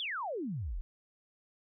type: exponential sweep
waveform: sine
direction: down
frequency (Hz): 3600 to 33.19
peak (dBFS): -34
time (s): 0-0.81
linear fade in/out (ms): 0
effects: none